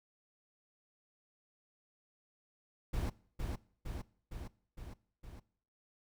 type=noise with echo; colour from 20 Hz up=brown; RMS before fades=-35 dBFS; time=2.93-3.1 s; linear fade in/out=10 ms; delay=460 ms; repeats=5; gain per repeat=-3 dB; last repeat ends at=5.4 s; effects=noise-tail reverb RT60 0.6 s tail -22 dB re dry